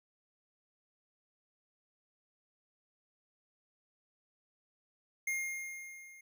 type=tone with level ramp; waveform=square; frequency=2128 Hz; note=C7; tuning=29 cents sharp; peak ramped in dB=-32 to -54 dBFS; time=5.27-6.21 s; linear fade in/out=5 ms; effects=none